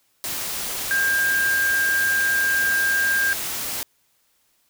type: tone in noise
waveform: sine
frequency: 1600 Hz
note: G6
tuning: 35 cents sharp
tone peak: -18 dBFS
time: 0.91-3.33 s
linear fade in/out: 0 ms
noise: white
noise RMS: -28 dBFS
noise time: 0.24-3.83 s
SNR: +7 dB
effects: white hiss -65 dBFS RMS until 4.69 s